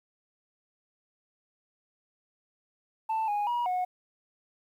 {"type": "tone with pitch steps", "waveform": "sine", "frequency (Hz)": [885, 825, 960, 730], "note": ["A5", "G#5", "B5", "F#5"], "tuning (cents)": [10, -12, -49, -24], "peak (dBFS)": -24, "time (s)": [3.09, 3.85], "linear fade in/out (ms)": 10, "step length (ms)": 190, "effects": ["tanh soft clip ceiling -25 dBFS", "10-bit"]}